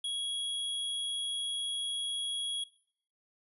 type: tone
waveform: square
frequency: 3322 Hz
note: G#7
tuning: in tune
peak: -33 dBFS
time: 0.04-2.64 s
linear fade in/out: 5 ms
effects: noise-tail reverb RT60 0.6 s tail -19 dB re dry + resampled to 32000 Hz